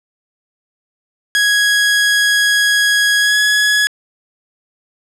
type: tone with pitch glide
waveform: sawtooth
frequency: 1661.2 to 1683.4 Hz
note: G#6 to G#6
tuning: 0 to +23 cents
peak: -7 dBFS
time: 1.35-3.87 s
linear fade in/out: 0 ms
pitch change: +23 cents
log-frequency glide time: 3.19-3.38 s
effects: low-pass 10000 Hz 12 dB/octave